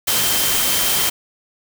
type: tone in noise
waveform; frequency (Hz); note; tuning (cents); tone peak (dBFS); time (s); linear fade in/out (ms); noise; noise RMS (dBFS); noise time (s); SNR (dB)
sine; 3136; G7; 0; -26; 0.07-1.1; 10; white; -18; 0.07-1.1; -11
effects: none